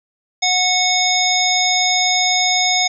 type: harmonic tone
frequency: 732 Hz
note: F#5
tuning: 19 cents flat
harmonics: 1 / 3 / 5 / 7 / 9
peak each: -20 / -20 / -20 / -20 / -20 dBFS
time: 0.42-2.88 s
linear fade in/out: 10 ms
effects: none